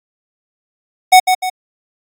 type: tone with echo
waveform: square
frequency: 742 Hz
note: F#5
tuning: 5 cents sharp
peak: -3 dBFS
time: 1.12-1.2 s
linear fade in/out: 10 ms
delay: 150 ms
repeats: 2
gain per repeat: -7 dB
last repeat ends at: 1.5 s
effects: AAC 64 kbps